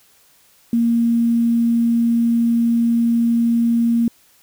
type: tone with quantisation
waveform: sine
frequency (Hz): 233.1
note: A#3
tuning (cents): 0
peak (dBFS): -13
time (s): 0.73-4.08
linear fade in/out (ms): 2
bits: 7
effects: white hiss -54 dBFS RMS until 4.42 s